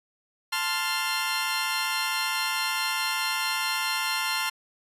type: chord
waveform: 15% pulse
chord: F major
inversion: first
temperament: equal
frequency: 880 / 1046.5 / 1396.9 Hz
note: A5 / C6 / F6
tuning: 0 / 0 / 0 cents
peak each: -25 / -23 / -23 dBFS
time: 0.52-4.5 s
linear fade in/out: 10 ms
effects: resampled to 32000 Hz